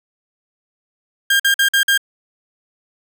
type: tone bursts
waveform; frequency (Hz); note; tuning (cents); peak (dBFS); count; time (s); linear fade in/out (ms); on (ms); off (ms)
30% pulse; 1606; G6; +41; -9; 5; 1.3-1.977; 5; 97; 48
effects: none